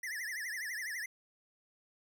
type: tone with vibrato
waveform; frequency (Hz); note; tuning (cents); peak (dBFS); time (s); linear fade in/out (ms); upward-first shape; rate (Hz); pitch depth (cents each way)
square; 1864.7; A#6; 0; -38; 0.03-1.06; 5; triangle; 12; 210
effects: none